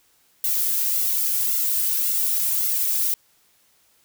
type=noise with flanger; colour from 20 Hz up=violet; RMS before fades=-22 dBFS; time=0.44-3.14 s; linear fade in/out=2 ms; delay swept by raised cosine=1.4 to 2.4 ms; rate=1.8 Hz; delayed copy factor=+0.75; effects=white hiss -61 dBFS RMS until 4.04 s